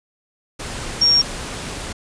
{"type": "tone in noise", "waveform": "sine", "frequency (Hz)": 5550, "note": "F8", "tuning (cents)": -12, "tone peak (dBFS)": -11, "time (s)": [1.01, 1.22], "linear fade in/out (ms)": 10, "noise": "pink", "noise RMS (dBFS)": -29, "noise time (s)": [0.59, 1.93], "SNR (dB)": 15, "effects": ["resampled to 22050 Hz"]}